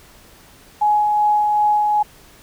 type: tone with tremolo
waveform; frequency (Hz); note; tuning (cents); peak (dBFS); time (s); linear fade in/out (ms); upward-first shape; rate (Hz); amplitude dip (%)
sine; 839; G#5; +17; -12; 0.81-2.03; 10; sine; 2.6; 25
effects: pink hiss -47 dBFS RMS until 2.42 s